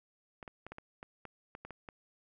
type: clicks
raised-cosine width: 0.5 ms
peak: -30 dBFS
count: 11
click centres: 0.428 / 0.478 / 0.666 / 0.72 / 0.784 / 1.029 / 1.253 / 1.551 / 1.65 / 1.707 / 1.888 s
effects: none